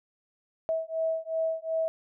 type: beating tone pair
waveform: sine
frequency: 646 / 648.7 Hz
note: E5 / E5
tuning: -35 / -28 cents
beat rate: 2.7 Hz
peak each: -30 dBFS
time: 0.69-1.88 s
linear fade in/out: 0 ms
effects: none